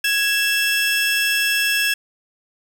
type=tone pair together; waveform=30% pulse; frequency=1661.2 / 2662 Hz; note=G#6 / E7; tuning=0 / +16 cents; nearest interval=minor sixth; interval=816 cents; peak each=-17 dBFS; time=0.04-1.94 s; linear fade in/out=5 ms; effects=none